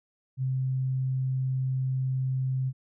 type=tone; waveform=sine; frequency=130.81 Hz; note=C3; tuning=in tune; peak=-25 dBFS; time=0.37-2.73 s; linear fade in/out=50 ms; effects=none